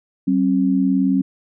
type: tone pair together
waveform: sine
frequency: 190.6 / 269.5 Hz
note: G3 / C#4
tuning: -48 / -49 cents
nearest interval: tritone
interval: 599 cents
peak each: -18 / -16 dBFS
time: 0.27-1.22 s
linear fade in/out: 10 ms
effects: none